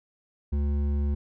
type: tone with hard clipping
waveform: sine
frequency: 71.9 Hz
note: D2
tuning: 36 cents flat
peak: -25 dBFS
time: 0.52-1.15 s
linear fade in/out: 10 ms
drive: 9 dB
effects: none